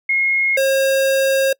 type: tone pair in turn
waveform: sine / square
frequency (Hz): 2155 / 538.8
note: C#7 / C#5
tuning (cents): -49 / -49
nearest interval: 2 octaves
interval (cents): 2400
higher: first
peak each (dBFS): -14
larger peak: neither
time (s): 0.09-0.57 / 0.57-1.53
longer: second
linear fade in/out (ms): 5
effects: noise-tail reverb RT60 0.1 s tail -26 dB re dry

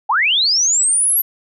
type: linear sweep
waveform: sine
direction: up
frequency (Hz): 743 to 11810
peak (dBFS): -12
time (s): 0.09-1.22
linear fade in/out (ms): 10
effects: none

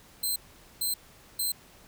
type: tone bursts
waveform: 5% pulse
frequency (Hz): 4106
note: C8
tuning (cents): -33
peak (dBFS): -20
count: 3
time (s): 0.23-1.52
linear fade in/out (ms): 5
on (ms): 130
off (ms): 450
effects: pink hiss -55 dBFS RMS until 1.87 s

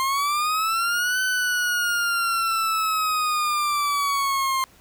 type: linear two-way sweep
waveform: 40% pulse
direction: up then down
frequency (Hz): 1054 to 1517 to 1054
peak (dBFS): -20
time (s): 0-4.64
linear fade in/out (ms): 0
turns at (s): 1.21
effects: pink hiss -54 dBFS RMS until 4.8 s

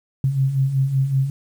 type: beating tone pair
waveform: sine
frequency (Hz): 130.81 / 136.11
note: C3 / C#3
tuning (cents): 0 / -31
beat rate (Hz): 5.3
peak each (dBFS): -24 / -17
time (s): 0.24-1.3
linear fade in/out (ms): 2
effects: 8-bit

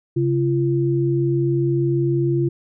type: tone pair together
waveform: sine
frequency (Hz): 135.92 / 342.5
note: C#3 / F4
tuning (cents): -34 / -34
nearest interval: octave + major third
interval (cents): 1600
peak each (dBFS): -19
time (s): 0.16-2.49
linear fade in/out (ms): 10
effects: none

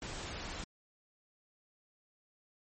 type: noise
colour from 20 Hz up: pink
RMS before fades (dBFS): -42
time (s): 0.02-0.64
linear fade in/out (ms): 2
effects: MP3 32 kbps

